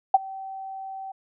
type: tone with ADSR envelope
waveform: sine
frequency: 771 Hz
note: G5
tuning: 29 cents flat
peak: -9 dBFS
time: 0.14-1.12 s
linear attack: 5 ms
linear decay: 27 ms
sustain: -24 dB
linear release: 8 ms
effects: none